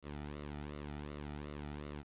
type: tone with flanger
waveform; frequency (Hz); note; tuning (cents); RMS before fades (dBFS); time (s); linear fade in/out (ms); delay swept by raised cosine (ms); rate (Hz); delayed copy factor
sawtooth; 73.42; D2; 0; -45; 0.02-2.04; 50; 1.2 to 1.89; 2.7; -0.75
effects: resampled to 8000 Hz + 11-bit